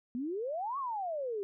sine exponential two-way sweep, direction up then down, 233.6 to 1146 to 385.8 Hz, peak -33 dBFS, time 0.15-1.43 s, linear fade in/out 0 ms, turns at 0.78 s, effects none

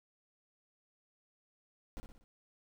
brown noise with echo, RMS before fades -42 dBFS, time 1.97-2 s, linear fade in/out 0 ms, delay 60 ms, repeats 4, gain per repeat -6 dB, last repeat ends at 2.24 s, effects none

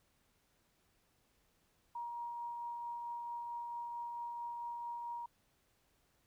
sine tone with tremolo, 947 Hz, A#5, 27 cents sharp, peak -39 dBFS, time 1.95-5.26 s, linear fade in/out 5 ms, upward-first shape triangle, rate 4.5 Hz, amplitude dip 25%, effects pink hiss -75 dBFS RMS until 6.26 s

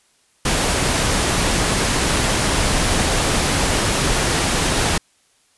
pink noise, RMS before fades -18 dBFS, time 0.45-4.98 s, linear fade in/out 5 ms, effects white hiss -59 dBFS RMS until 5.57 s + resampled to 24000 Hz

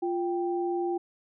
sine tone pair together, 349.2 / 784.8 Hz, F4 / G5, 0 / +2 cents, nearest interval octave + major second, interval 1402 cents, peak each -27 / -33 dBFS, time 0.02-0.98 s, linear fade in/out 10 ms, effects none

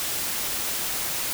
white noise, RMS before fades -28 dBFS, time 0-1.33 s, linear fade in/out 0 ms, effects none

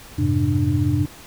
sine tone cluster, 90.4 / 106.1 / 132.4 / 297.2 Hz, F#2 / G#2 / C3 / D4, -40 / +38 / +21 / +21 cents, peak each -22 dBFS, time 0.18-1.06 s, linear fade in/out 10 ms, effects pink hiss -42 dBFS RMS until 1.26 s

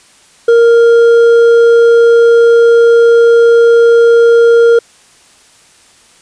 triangle tone with hard clipping, 466.2 Hz, A#4, in tune, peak -4 dBFS, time 0.48-4.79 s, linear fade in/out 5 ms, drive 8 dB, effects white hiss -44 dBFS RMS until 6.21 s + resampled to 22050 Hz

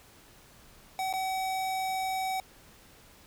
square tone with dropouts, 758 Hz, F#5, 42 cents sharp, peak -30 dBFS, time 0.99-2.4 s, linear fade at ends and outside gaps 1 ms, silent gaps 1.128-1.137 s, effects pink hiss -56 dBFS RMS until 3.26 s

